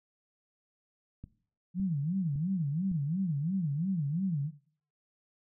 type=click train; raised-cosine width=5 ms; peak=-31 dBFS; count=4; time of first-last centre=1.24-2.916 s; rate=1.79 Hz
type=tone with vibrato; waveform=sine; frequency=164.81 Hz; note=E3; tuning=in tune; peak=-28 dBFS; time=1.74-4.51 s; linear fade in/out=50 ms; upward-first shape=sine; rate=2.9 Hz; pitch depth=290 cents each way
effects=noise-tail reverb RT60 0.5 s tail -17 dB re dry